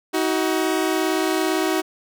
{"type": "tone pair together", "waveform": "sawtooth", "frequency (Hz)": [317.2, 374.8], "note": ["D#4", "F#4"], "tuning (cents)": [33, 22], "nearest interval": "minor third", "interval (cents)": 289, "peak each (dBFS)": -18, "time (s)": [0.13, 1.82], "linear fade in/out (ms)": 20, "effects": []}